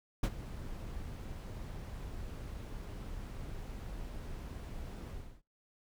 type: noise with ADSR envelope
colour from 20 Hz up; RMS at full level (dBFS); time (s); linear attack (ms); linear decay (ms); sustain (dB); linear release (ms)
brown; -26; 0.23-5.42; 8; 51; -17; 320
effects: noise-tail reverb RT60 0.3 s tail -26 dB re dry